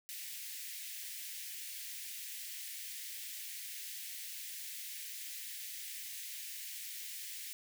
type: high-pass noise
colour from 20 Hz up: white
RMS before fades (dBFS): -45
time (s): 0.09-7.53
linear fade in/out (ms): 0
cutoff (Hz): 1800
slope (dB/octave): 48
effects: none